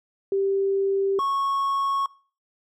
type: tone pair in turn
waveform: sine / triangle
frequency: 391.8 / 1101.8 Hz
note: G4 / C#6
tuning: -1 / -11 cents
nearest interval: octave + tritone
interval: 1790 cents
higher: second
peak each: -20 dBFS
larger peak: neither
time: 0.32-1.19 / 1.19-2.06 s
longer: neither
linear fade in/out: 2 ms
effects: noise-tail reverb RT60 0.4 s tail -21 dB re dry